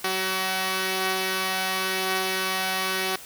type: tone pair together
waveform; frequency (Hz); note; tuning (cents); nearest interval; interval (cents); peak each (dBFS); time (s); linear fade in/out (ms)
5% pulse; 188.13 / 377.2; F#3 / F#4; +29 / +33; octave; 1204; -19 / -14; 0.04-3.16; 5
effects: white hiss -43 dBFS RMS until 3.25 s